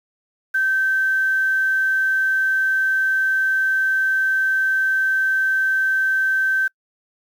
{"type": "tone with quantisation", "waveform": "sine", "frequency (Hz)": 1550, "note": "G6", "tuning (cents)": -20, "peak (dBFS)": -16, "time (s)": [0.54, 6.68], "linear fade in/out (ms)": 10, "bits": 7, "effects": ["noise-tail reverb RT60 0.1 s tail -26 dB re dry"]}